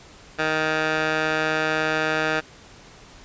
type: tone with band-pass filter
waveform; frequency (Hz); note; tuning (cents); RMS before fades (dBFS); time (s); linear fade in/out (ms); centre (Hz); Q
15% pulse; 156.4; D#3; +9; -23; 0.38-2.41; 20; 1600; 1
effects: pink hiss -47 dBFS RMS until 3.24 s + resampled to 16000 Hz